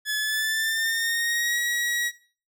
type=tone with pitch glide; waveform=sawtooth; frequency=1713 to 1911.7 Hz; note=A6 to A#6; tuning=-47 to +43 cents; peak=-20 dBFS; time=0.05-2.12 s; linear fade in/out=50 ms; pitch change=+190 cents; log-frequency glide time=0.17-1.59 s; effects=noise-tail reverb RT60 0.4 s tail -18 dB re dry